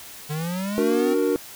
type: linear sweep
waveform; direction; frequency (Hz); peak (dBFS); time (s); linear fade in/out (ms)
square; up; 146.83 to 261.6; -26; 0.29-1.15; 20
type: chord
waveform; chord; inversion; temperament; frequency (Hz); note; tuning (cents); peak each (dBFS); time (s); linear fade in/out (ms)
triangle; D augmented; none; equal; 293.7 / 370 / 466.2; D4 / F#4 / A#4; 0 / 0 / 0; -22 / -22 / -20; 0.78-1.36; 0
effects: white hiss -41 dBFS RMS until 1.55 s